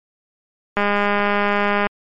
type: click train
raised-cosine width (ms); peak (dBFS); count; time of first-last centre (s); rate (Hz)
0.5; -4; 225; 0.77-1.868; 204
effects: MP3 48 kbps